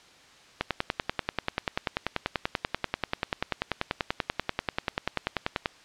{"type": "click train", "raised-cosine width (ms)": 0.3, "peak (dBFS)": -9, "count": 53, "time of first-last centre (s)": [0.61, 5.659], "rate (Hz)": 10.3, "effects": ["white hiss -54 dBFS RMS until 5.84 s", "low-pass 5000 Hz 12 dB/octave"]}